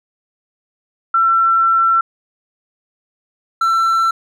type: tone pair in turn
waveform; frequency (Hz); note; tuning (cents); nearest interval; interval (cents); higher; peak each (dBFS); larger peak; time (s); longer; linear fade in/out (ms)
sine / triangle; 1347 / 1342.2; E6 / E6; +37 / +31; unison; 6; first; -10; neither; 1.14-2.01 / 3.61-4.11; first; 5
effects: none